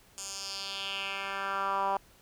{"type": "tone with band-pass filter sweep", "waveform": "10% pulse", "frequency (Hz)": 196, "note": "G3", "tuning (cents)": 0, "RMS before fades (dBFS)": -34, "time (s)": [0.18, 1.97], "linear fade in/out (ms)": 0, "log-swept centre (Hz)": [7400, 860], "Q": 2.8, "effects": ["pink hiss -60 dBFS RMS until 2.21 s"]}